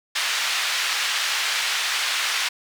white band-pass noise, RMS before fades -24 dBFS, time 0.15-2.49 s, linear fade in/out 10 ms, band 1300 to 3900 Hz, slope 12 dB/octave, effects none

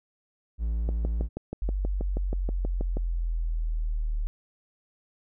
triangle tone, 55.9 Hz, A1, 28 cents sharp, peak -23 dBFS, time 0.58-1.29 s, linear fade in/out 50 ms
click train, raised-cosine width 2 ms, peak -19 dBFS, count 14, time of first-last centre 0.89-2.97 s, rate 6.25 Hz
sine linear sweep, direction down, 48.82 to 37.49 Hz, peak -25 dBFS, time 1.62-4.27 s, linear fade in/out 0 ms
effects none

